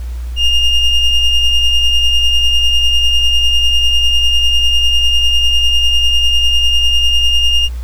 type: ring-modulated tone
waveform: triangle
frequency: 1415 Hz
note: F6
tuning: 22 cents sharp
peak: -3 dBFS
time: 0.36-7.69 s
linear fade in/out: 50 ms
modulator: 1410 Hz
effects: added 60 Hz sine -19 dBFS peak until 7.83 s + pink hiss -42 dBFS RMS until 7.83 s